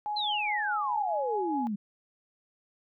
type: tone with tremolo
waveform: sine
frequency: 838 Hz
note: G#5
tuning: 15 cents sharp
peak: -29 dBFS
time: 0.06-1.67 s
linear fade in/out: 0 ms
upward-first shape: sine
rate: 4.8 Hz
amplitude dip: 30%
type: exponential sweep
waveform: sine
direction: down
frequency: 4186 to 194.7 Hz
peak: -29 dBFS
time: 0.16-1.76 s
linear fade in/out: 10 ms
effects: none